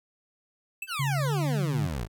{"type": "tone with exponential decay", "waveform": "square", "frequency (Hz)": 2637, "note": "E7", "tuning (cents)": 0, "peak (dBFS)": -29, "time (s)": [0.82, 0.9], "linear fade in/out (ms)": 5, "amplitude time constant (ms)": 16}
{"type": "exponential sweep", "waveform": "20% pulse", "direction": "down", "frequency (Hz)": [1607, 48.49], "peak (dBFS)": -25, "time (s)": [0.87, 2.08], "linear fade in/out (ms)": 50}
{"type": "tone with pitch glide", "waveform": "sine", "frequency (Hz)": [138.6, 146], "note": ["C#3", "D3"], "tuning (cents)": [0, -10], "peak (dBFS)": -25, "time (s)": [0.99, 1.87], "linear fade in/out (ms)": 10, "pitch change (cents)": 90, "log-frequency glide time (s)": [1.25, 1.31]}
{"effects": []}